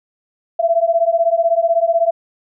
sine beating tone pair, 663 / 679 Hz, E5 / F5, +10 / -49 cents, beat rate 16 Hz, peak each -15 dBFS, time 0.59-2.11 s, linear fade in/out 10 ms, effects none

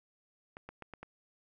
clicks, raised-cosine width 0.5 ms, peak -30 dBFS, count 5, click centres 0.569 / 0.69 / 0.823 / 0.937 / 1.03 s, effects none

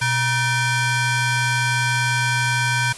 25% pulse ring-modulated tone, 828 Hz, G#5, 5 cents flat, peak -11 dBFS, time 0.01-2.93 s, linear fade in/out 10 ms, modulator 705 Hz, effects white hiss -36 dBFS RMS until 2.97 s + resampled to 24000 Hz

